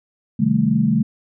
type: chord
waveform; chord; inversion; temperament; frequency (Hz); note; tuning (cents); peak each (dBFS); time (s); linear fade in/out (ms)
sine; A half-diminished seventh; first; equal; 130.81 / 155.56 / 196 / 220; C3 / Eb3 / G3 / A3; 0 / 0 / 0 / 0; -23 / -21 / -20 / -17; 0.39-1.03; 10
effects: none